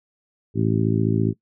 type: harmonic tone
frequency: 54.7 Hz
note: A1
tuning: 9 cents flat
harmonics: 2 / 3 / 4 / 5 / 6 / 7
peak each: -22 / -24 / -25 / -26 / -27 / -27 dBFS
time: 0.54-1.34 s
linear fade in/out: 50 ms
effects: noise-tail reverb RT60 0.1 s tail -19 dB re dry